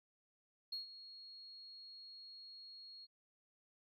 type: tone with ADSR envelope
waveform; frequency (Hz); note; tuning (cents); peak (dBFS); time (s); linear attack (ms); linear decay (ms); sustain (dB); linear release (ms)
sine; 4300; C8; +47; -38; 0.72-3.07; 8; 130; -14; 32
effects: tanh soft clip ceiling -36 dBFS